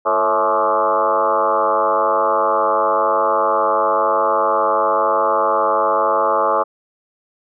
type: tone with frequency modulation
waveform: sine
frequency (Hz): 856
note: A5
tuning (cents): -48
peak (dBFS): -13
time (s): 0.05-6.64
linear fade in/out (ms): 20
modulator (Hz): 101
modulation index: 4
effects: none